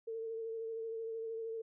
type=tone with vibrato; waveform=sine; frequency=451 Hz; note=A4; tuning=43 cents sharp; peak=-38 dBFS; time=0.07-1.62 s; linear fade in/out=10 ms; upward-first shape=sine; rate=13 Hz; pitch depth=24 cents each way; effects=none